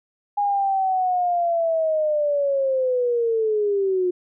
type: linear sweep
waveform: sine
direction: down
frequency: 822 to 356.3 Hz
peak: -18 dBFS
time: 0.37-4.11 s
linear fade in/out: 10 ms
effects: none